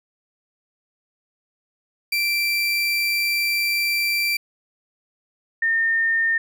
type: tone pair in turn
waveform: 30% pulse / sine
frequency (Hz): 2349 / 1820.1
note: D7 / A#6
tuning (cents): 0 / -42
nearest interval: major third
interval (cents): 442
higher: first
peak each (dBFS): -17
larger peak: neither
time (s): 2.12-4.37 / 5.62-6.38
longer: first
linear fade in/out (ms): 5
effects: none